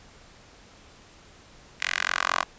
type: tone with high-pass filter sweep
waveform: 10% pulse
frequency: 44.59 Hz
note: F1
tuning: 37 cents sharp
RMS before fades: -27 dBFS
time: 1.8-2.44 s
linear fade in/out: 20 ms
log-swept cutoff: 2100 to 1000 Hz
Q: 2.3
effects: pink hiss -52 dBFS RMS until 2.58 s + resampled to 16000 Hz